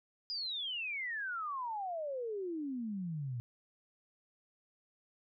sine exponential sweep, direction down, 4992 to 115.8 Hz, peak -36 dBFS, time 0.3-3.4 s, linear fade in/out 0 ms, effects none

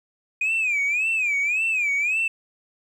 sine tone with vibrato, 2451 Hz, D#7, 27 cents flat, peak -18 dBFS, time 0.41-2.28 s, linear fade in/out 5 ms, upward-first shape sine, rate 1.8 Hz, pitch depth 160 cents each way, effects tanh soft clip ceiling -18 dBFS + 9-bit

